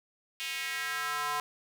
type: tone with high-pass filter sweep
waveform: square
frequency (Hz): 146.83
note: D3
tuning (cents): 0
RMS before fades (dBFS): -34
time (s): 0.4-1.4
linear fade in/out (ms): 0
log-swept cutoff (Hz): 2700 to 980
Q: 2.5
effects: none